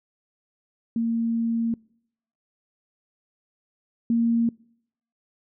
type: tone pair in turn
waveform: sine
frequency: 229.9 / 232 Hz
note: A#3 / A#3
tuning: -24 / -8 cents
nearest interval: unison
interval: 16 cents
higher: second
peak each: -21 / -18 dBFS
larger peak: second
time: 0.96-1.74 / 4.1-4.49 s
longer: first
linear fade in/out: 2 ms
effects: noise-tail reverb RT60 0.7 s tail -26 dB re dry